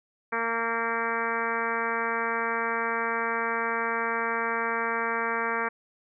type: harmonic tone with a mistuned harmonic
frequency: 230 Hz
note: A#3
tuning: 23 cents flat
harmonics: 1 / 2 / 3 / 4 / 5 / 6 / 7 / 8 / 9 / 10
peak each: -39 / -33 / -38 / -33 / -33 / -34 / -33 / -35 / -39 / -38 dBFS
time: 0.32-5.69 s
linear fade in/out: 10 ms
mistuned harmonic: 7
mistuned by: -15 cents
effects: none

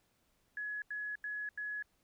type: tone bursts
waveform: sine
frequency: 1689 Hz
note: G#6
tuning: 29 cents sharp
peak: -37 dBFS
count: 4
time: 0.57-1.825 s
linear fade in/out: 2 ms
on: 250 ms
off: 85 ms
effects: pink hiss -75 dBFS RMS until 2.03 s

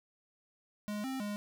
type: tone with pitch steps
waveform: square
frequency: 208.4 / 264.1 / 206.4 Hz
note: G#3 / C4 / G#3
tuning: +6 / +16 / -10 cents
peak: -36 dBFS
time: 0.88-1.36 s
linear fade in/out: 0 ms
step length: 160 ms
effects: none

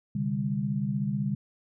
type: chord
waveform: sine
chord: C suspended second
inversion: none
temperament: equal with one note detuned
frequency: 130.81 / 146.83 / 200.8 Hz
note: C3 / D3 / G3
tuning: 0 / 0 / +42 cents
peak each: -32 / -31 / -29 dBFS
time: 0.15-1.35 s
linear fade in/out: 5 ms
effects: none

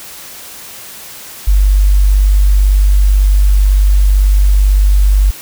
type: tone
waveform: sine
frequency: 49 Hz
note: G1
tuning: in tune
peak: -5 dBFS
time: 1.47-5.31 s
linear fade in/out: 10 ms
effects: white hiss -31 dBFS RMS until 5.41 s

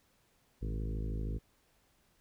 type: harmonic tone with a mistuned harmonic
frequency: 53 Hz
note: G#1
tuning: 36 cents sharp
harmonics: 1 / 2 / 3 / 4 / 5 / 6 / 7 / 8 / 9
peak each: -35 / -41 / -45 / -47 / -49 / -51 / -52 / -53 / -54 dBFS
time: 0.61-1.39 s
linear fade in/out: 20 ms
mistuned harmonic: 2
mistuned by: +79 cents
effects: pink hiss -71 dBFS RMS until 2.2 s

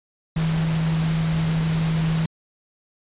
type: tone in noise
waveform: sine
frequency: 161 Hz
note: E3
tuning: 41 cents flat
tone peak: -19 dBFS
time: 0.36-2.26 s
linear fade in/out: 5 ms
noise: pink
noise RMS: -31 dBFS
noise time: 0.36-2.26 s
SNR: +9 dB
effects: resampled to 8000 Hz

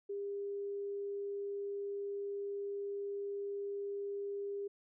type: tone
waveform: sine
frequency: 402 Hz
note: G4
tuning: 44 cents sharp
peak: -37 dBFS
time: 0.09-4.68 s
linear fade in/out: 10 ms
effects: none

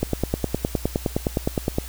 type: click train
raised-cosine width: 2 ms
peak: -7 dBFS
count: 18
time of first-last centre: 0.03-1.784 s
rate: 9.69 Hz
effects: added 60 Hz sine -34 dBFS peak until 1.88 s + white hiss -40 dBFS RMS until 1.88 s

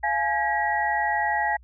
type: tone cluster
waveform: sine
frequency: 690 / 842 / 1637 / 1915 Hz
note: F5 / G#5 / G#6 / A#6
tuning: -21 / +24 / -25 / +46 cents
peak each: -30 / -24 / -33 / -26 dBFS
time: 0.03-1.57 s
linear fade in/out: 10 ms
effects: added 60 Hz sine -48 dBFS peak until 1.63 s

